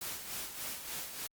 white noise with tremolo, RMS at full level -39 dBFS, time 0.01-1.27 s, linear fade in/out 5 ms, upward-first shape sine, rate 3.4 Hz, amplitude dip 55%, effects Opus 48 kbps

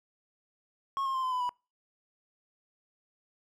triangle tone with pitch steps, 1091 / 1068.5 / 1046.6 / 1025 / 1003.9 / 983.3 Hz, C#6 / C6 / C6 / C6 / B5 / B5, -28 / +36 / 0 / -36 / +28 / -8 cents, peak -27 dBFS, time 0.97-1.492 s, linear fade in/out 0 ms, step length 87 ms, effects noise-tail reverb RT60 0.3 s tail -26 dB re dry

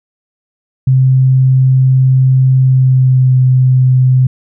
sine tone with pitch glide, 130.81 to 128.71 Hz, C3 to C3, 0 to -28 cents, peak -5 dBFS, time 0.87-4.27 s, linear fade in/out 5 ms, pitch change -28 cents, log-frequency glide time 2.6-3.35 s, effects none

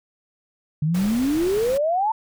sine exponential sweep, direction up, 146.83 to 910 Hz, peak -18 dBFS, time 0.82-2.12 s, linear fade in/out 5 ms
pink noise, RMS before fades -34 dBFS, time 0.94-1.78 s, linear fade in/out 10 ms
effects none

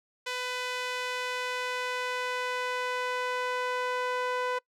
sawtooth tone with band-pass filter sweep, 500 Hz, B4, 21 cents sharp, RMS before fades -32 dBFS, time 0.26-4.59 s, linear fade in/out 10 ms, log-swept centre 2900 to 1100 Hz, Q 0.76, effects noise-tail reverb RT60 0.1 s tail -24 dB re dry

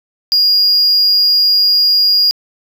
sine tone, 4851 Hz, D#8, 45 cents flat, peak -5 dBFS, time 0.32-2.31 s, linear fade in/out 0 ms, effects tanh soft clip ceiling -7 dBFS + 7-bit

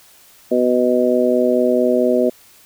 harmonic tone, 124.4 Hz, B2, 13 cents sharp, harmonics 2 / 3 / 4 / 5, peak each -18 / -18 / -18 / -18 dBFS, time 0.51-2.3 s, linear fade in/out 10 ms, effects white hiss -48 dBFS RMS until 2.65 s

